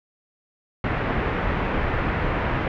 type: low-pass noise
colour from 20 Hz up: pink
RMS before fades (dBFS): -24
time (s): 0.84-2.68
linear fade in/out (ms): 2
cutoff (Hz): 2300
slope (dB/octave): 24
effects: none